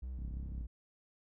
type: tone with vibrato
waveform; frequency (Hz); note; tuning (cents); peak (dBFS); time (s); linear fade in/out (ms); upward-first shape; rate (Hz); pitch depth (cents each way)
triangle; 60.5; B1; -35; -37; 0.02-0.67; 10; sine; 2.8; 99
type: click train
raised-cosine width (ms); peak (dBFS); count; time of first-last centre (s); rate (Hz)
5; -35; 15; 0.19-0.61; 33.3
effects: none